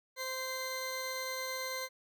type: tone pair together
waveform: 20% pulse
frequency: 520 / 2071 Hz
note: C5 / C7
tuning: -11 / -18 cents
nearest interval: 2 octaves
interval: 2393 cents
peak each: -34 / -34 dBFS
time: 0.16-1.89 s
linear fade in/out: 50 ms
effects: none